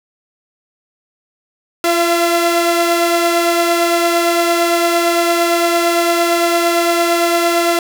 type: tone pair together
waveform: sawtooth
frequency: 343.4 / 678 Hz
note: F4 / E5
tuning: -29 / +49 cents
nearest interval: octave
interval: 1178 cents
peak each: -11 dBFS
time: 1.84-7.79 s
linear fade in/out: 2 ms
effects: none